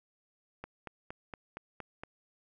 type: click train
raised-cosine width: 0.5 ms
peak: -26 dBFS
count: 7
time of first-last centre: 0.64-2.035 s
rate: 4.3 Hz
effects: none